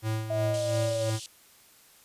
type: tone with tremolo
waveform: square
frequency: 110 Hz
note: A2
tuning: in tune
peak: -27 dBFS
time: 0.02-1.2 s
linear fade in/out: 50 ms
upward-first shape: sine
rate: 2.9 Hz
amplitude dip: 60%
type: linear sweep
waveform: sine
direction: down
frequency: 650 to 554.4 Hz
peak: -27 dBFS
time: 0.3-1.1 s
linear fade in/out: 5 ms
type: band-pass noise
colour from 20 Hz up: pink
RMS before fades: -42 dBFS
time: 0.54-1.26 s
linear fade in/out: 0 ms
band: 2900 to 10000 Hz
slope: 48 dB/octave
effects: white hiss -57 dBFS RMS until 2.04 s + resampled to 32000 Hz